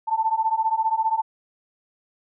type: beating tone pair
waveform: sine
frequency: 880 / 895 Hz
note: A5 / A5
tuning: 0 / +29 cents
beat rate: 15 Hz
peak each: -23 / -22 dBFS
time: 0.07-1.22 s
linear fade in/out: 20 ms
effects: none